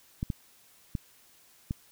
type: clicks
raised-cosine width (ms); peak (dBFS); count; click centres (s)
5; -18; 4; 0.229 / 0.302 / 0.952 / 1.709
effects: white hiss -60 dBFS RMS until 1.91 s